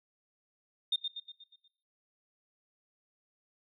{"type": "tone with echo", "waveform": "sine", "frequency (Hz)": 3647, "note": "A#7", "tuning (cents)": -39, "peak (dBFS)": -25, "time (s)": [0.92, 0.96], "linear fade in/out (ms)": 5, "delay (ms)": 120, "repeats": 6, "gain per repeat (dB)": -6, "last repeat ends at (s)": 1.68, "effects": ["noise-tail reverb RT60 0.6 s tail -17 dB re dry", "tanh soft clip ceiling -22 dBFS"]}